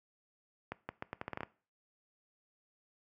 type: accelerating click train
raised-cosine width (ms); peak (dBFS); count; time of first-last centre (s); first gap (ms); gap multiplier
0.5; -23; 10; 0.72-1.433; 170; 0.79
effects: noise-tail reverb RT60 0.4 s tail -20 dB re dry + high-pass 80 Hz 12 dB/octave